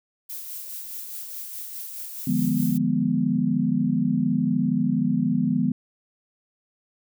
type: noise with tremolo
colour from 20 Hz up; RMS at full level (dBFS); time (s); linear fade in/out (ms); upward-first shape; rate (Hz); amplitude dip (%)
violet; -34; 0.29-2.78; 10; sine; 4.8; 35
type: chord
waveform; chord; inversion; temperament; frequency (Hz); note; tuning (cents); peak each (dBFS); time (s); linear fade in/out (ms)
sine; D diminished seventh; none; equal with one note detuned; 150.61 / 174.61 / 207.7 / 246.9; D3 / F3 / Ab3 / Cb4; +44 / 0 / 0 / 0; -28 / -26 / -25 / -23; 2.27-5.72; 5
effects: none